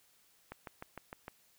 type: click train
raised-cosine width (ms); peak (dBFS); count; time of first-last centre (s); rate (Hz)
0.5; -28; 6; 0.52-1.281; 6.57
effects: white hiss -68 dBFS RMS until 1.58 s

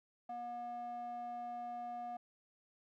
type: tone with band-pass filter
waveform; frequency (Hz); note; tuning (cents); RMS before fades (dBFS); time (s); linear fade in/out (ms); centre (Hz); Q
square; 240; B3; -49; -44; 0.29-2.17; 5; 730; 4.7
effects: none

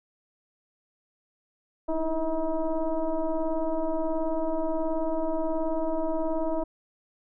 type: tone with frequency modulation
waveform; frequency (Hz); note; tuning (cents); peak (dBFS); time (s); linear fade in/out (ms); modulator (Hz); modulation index
sine; 325.3; E4; -23; -24; 1.88-6.64; 10; 316; 1.6
effects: none

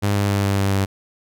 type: tone with pitch steps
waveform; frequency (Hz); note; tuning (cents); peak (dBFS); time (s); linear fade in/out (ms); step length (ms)
sawtooth; 101.6 / 100.78 / 99.97 / 99.16 / 98.37 / 97.57; G#2 / G2 / G2 / G2 / G2 / G2; -38 / +48 / +34 / +20 / +7 / -8; -13; 0.02-0.86; 20; 140
effects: none

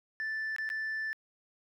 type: tone with dropouts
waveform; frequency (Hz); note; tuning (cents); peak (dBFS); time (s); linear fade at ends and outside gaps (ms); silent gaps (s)
sine; 1760; A6; 0; -30; 0.2-1.13; 0; 0.563-0.584 / 0.691-0.701
effects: tanh soft clip ceiling -31 dBFS + 12-bit

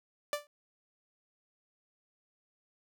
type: tone with exponential decay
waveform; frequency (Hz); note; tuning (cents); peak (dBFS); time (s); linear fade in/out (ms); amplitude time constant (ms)
sawtooth; 587.3; D5; 0; -24; 0.33-0.47; 1; 30
effects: none

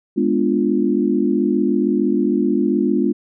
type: chord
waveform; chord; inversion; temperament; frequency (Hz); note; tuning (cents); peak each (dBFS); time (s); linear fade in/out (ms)
sine; G# diminished seventh; none; equal; 207.7 / 246.9 / 293.7 / 349.2; G#3 / B3 / D4 / F4; 0 / 0 / 0 / 0; -20; 0.16-3.13; 20
effects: none

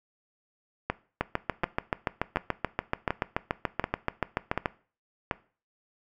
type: two click trains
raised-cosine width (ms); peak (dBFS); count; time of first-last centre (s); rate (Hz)
0.5; -11 / -10; 7 / 25; 0.9-5.312 / 1.21-4.658; 1.36 / 6.96
effects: noise-tail reverb RT60 0.4 s tail -19 dB re dry

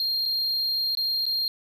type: tone with dropouts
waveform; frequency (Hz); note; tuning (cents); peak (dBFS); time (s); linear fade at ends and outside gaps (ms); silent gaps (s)
triangle; 4211; C8; +10; -22; 0-1.48; 1; 0.255-0.259 / 0.951-0.972 / 1.255-1.264
effects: none

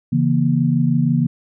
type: chord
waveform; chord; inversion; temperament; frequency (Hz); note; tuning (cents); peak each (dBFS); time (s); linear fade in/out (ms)
sine; A# diminished; first; equal with one note detuned; 138.59 / 164.81 / 236.7; C#3 / E3 / A#3; 0 / 0 / +27; -18; 0.12-1.27; 10
effects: none

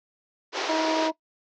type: band-pass noise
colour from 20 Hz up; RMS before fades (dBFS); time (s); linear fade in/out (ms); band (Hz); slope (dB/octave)
pink; -30; 0.52-1.11; 50; 320 to 5900; 48
type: harmonic tone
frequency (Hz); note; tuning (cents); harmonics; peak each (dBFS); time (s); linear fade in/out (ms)
318.4; D#4; +40; 1 / 2 / 3; -27 / -27 / -27; 0.68-1.12; 20
effects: noise-tail reverb RT60 0.1 s tail -19 dB re dry

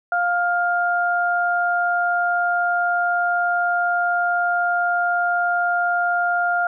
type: tone pair together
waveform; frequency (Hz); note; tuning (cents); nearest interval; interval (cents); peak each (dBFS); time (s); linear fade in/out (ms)
sine; 703.5 / 1406; F5 / F6; +12 / +11; octave; 1199; -20; 0.12-6.67; 2
effects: none

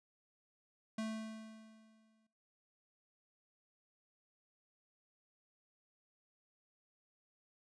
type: tone with exponential decay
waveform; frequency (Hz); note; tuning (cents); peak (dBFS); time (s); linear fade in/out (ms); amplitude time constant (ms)
square; 220; A3; 0; -37; 0.98-2.27; 5; 280
effects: noise-tail reverb RT60 0.6 s tail -25 dB re dry + resampled to 22050 Hz

